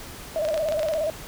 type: tone with vibrato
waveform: sine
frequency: 622.3 Hz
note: D#5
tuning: in tune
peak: -22 dBFS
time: 0.36-1.1 s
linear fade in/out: 0 ms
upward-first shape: square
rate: 17 Hz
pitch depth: 68 cents each way
type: clicks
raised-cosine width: 0.2 ms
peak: -15 dBFS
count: 10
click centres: 0.451 / 0.487 / 0.543 / 0.577 / 0.687 / 0.723 / 0.794 / 0.831 / 0.886 / 0.937 s
effects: pink hiss -40 dBFS RMS until 1.27 s